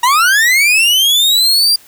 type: linear sweep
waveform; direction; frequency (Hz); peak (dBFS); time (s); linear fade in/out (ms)
40% pulse; up; 932.3 to 4821; -7; 0.03-1.76; 5
effects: white hiss -43 dBFS RMS until 1.87 s